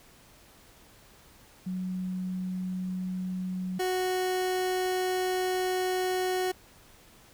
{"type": "tone pair in turn", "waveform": ["sine", "30% pulse"], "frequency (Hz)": [184.5, 369], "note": ["F#3", "F#4"], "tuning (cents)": [-5, -5], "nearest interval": "octave", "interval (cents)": 1200, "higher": "second", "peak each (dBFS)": [-30, -24], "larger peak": "second", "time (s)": [[1.66, 3.79], [3.79, 6.52]], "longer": "second", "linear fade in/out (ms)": 10, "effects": ["pink hiss -56 dBFS RMS until 7.33 s"]}